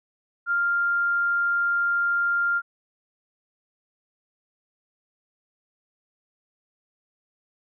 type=tone; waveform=sine; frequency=1396.9 Hz; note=F6; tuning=in tune; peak=-20 dBFS; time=0.46-2.62 s; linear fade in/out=50 ms; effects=none